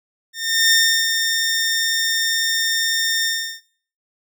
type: tone with ADSR envelope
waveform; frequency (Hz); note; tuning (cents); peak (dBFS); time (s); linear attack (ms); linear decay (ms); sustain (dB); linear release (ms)
15% pulse; 1818; A#6; -44; -5; 0.33-3.61; 380; 350; -6; 360
effects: noise-tail reverb RT60 0.5 s tail -19 dB re dry